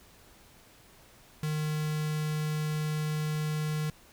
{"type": "tone with notch filter", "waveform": "square", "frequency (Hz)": 153.1, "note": "D#3", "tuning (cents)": -28, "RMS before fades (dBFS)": -31, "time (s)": [1.43, 3.9], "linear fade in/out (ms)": 2, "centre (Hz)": 640, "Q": 1.1, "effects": ["pink hiss -57 dBFS RMS until 4.12 s"]}